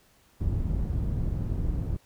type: low-pass noise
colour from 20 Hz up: white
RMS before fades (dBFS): -28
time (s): 0.4-1.97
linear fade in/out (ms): 10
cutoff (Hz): 100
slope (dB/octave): 12
effects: pink hiss -62 dBFS RMS until 2.05 s